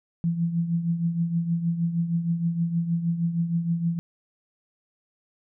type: tone with tremolo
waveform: sine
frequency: 168.7 Hz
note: E3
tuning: 40 cents sharp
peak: -19 dBFS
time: 0.24-3.99 s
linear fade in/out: 0 ms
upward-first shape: triangle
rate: 6.4 Hz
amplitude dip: 70%
effects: none